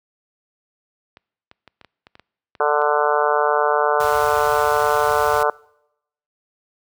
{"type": "clicks", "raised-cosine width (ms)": 0.3, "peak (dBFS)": -27, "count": 10, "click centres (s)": [1.171, 1.514, 1.677, 1.813, 1.847, 2.069, 2.154, 2.196, 2.552, 2.818]}
{"type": "harmonic tone", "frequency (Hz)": 148.1, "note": "D3", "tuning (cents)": 15, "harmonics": [3, 4, 5, 6, 7, 8, 9, 10], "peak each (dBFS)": [-21, -22, -23, -24, -24, -25, -26, -26], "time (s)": [2.6, 5.5], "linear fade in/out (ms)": 2}
{"type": "band-stop noise", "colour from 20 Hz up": "pink", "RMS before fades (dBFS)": -32, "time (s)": [4, 5.43], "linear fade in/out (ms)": 2, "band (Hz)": [120, 960], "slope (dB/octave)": 24}
{"effects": ["noise-tail reverb RT60 0.8 s tail -24 dB re dry", "high-pass 60 Hz 12 dB/octave"]}